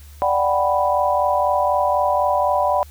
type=chord; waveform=sine; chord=G major seventh; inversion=second; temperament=equal; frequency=587.3 / 740 / 784 / 987.8 Hz; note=D5 / F#5 / G5 / B5; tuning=0 / 0 / 0 / 0 cents; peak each=-20 / -21 / -24 / -20 dBFS; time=0.22-2.83 s; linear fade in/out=0 ms; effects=added 73 Hz sine -39 dBFS peak until 2.9 s + white hiss -50 dBFS RMS until 2.9 s